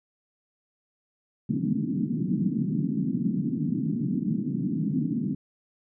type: band-pass noise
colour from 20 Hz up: white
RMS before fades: -27 dBFS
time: 1.49-5.35 s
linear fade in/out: 5 ms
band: 140 to 280 Hz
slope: 48 dB/octave
effects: none